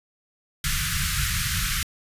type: band-stop noise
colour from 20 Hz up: pink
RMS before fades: -25 dBFS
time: 0.64-1.83 s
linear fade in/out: 2 ms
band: 170 to 1300 Hz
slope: 48 dB/octave
effects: resampled to 32000 Hz